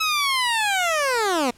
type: linear sweep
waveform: 15% pulse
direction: down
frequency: 1300 to 230 Hz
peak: -13 dBFS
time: 0-1.51 s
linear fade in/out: 10 ms
effects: pink hiss -53 dBFS RMS until 1.57 s + low-pass 11000 Hz 12 dB/octave